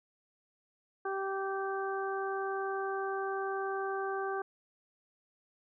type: harmonic tone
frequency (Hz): 388.7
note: G4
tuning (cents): -15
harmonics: 1 / 2 / 3 / 4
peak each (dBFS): -35 / -38 / -40 / -41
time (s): 1.05-4.42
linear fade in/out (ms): 5
effects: none